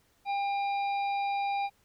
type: harmonic tone with a mistuned harmonic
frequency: 800 Hz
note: G5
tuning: 35 cents sharp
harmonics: 1 / 3 / 5 / 6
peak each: -28 / -38 / -47 / -53 dBFS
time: 0.25-1.7 s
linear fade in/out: 50 ms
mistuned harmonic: 5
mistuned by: -69 cents
effects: pink hiss -68 dBFS RMS until 1.84 s